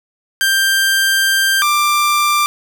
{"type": "tone pair in turn", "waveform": "sawtooth", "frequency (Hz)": [1580, 1183.7], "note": ["G6", "D6"], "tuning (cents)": [13, 13], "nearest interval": "perfect fourth", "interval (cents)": 500, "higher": "first", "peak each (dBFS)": -8, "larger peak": "neither", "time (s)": [[0.41, 1.62], [1.62, 2.46]], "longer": "first", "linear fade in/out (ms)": 0, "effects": []}